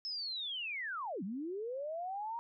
sine linear two-way sweep, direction down then up, 5274 to 174.61 to 950 Hz, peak -37 dBFS, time 0.05-2.39 s, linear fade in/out 0 ms, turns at 1.23 s, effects none

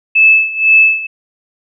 sine tone with tremolo, 2616 Hz, E7, 14 cents flat, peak -3 dBFS, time 0.15-1.07 s, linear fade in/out 10 ms, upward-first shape sine, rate 2 Hz, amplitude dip 85%, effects none

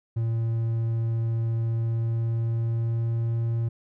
triangle tone with pitch glide, 114.3 to 115.56 Hz, A#2 to A#2, -34 to -15 cents, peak -21 dBFS, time 0.16-3.69 s, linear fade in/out 10 ms, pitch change +19 cents, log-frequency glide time 1.6-3.48 s, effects none

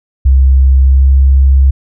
sine tone with pitch glide, 66.3 to 67.26 Hz, C2 to C2, +23 to +48 cents, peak -3 dBFS, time 0.25-1.71 s, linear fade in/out 10 ms, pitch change +25 cents, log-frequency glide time 0.83-1.08 s, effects none

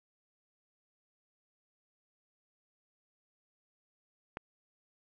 click, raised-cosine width 0.5 ms, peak -23 dBFS, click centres 4.371 s, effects none

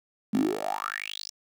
10% pulse tone with high-pass filter sweep, 51 Hz, G#1, 31 cents flat, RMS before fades -30 dBFS, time 0.33-1.3 s, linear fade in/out 10 ms, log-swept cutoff 210 to 5700 Hz, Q 9, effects none

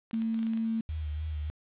clicks, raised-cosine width 0.2 ms, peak -30 dBFS, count 9, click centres 0.111 / 0.142 / 0.22 / 0.344 / 0.391 / 0.43 / 0.468 / 0.535 / 0.574 s
sine tone, 224.7 Hz, A3, 37 cents sharp, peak -27 dBFS, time 0.13-0.81 s, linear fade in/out 5 ms
sine tone with vibrato, 76.8 Hz, D#2, 22 cents flat, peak -31 dBFS, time 0.89-1.5 s, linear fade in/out 0 ms, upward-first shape sine, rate 3.4 Hz, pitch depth 45 cents each way
effects resampled to 8000 Hz + 9-bit

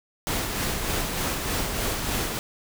pink noise with tremolo, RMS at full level -26 dBFS, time 0.27-2.39 s, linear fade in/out 0 ms, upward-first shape sine, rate 3.3 Hz, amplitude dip 35%, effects none

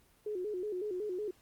sine tone with vibrato, 391.8 Hz, G4, 1 cent flat, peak -34 dBFS, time 0.26-1.31 s, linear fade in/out 5 ms, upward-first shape square, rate 5.4 Hz, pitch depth 130 cents each way, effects pink hiss -66 dBFS RMS until 1.41 s + Opus 24 kbps

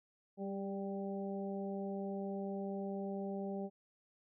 harmonic tone with a mistuned harmonic, 196 Hz, G3, in tune, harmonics 1 / 2 / 3 / 4, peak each -40 / -43 / -46 / -49 dBFS, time 0.37-3.7 s, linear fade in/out 50 ms, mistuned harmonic 2, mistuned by +19 cents, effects none

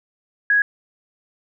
sine tone, 1661.2 Hz, G#6, in tune, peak -13 dBFS, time 0.5-0.62 s, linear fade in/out 2 ms, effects none

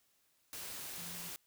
sine tone in noise, 172.6 Hz, F3, 20 cents flat, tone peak -52 dBFS, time 0.98-1.29 s, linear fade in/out 0 ms, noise white, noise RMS -45 dBFS, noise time 0.53-1.36 s, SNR -10 dB, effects white hiss -74 dBFS RMS until 1.46 s

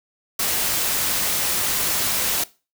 white noise, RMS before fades -22 dBFS, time 0.39-2.44 s, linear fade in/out 5 ms, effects noise-tail reverb RT60 0.3 s tail -19 dB re dry

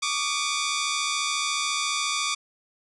10% pulse tone pair together, 1136 / 1210.2 Hz, C#6 / D#6, +42 / -48 cents, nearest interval minor second, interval 110 cents, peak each -19 dBFS, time 0.02-2.35 s, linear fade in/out 10 ms, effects resampled to 24000 Hz

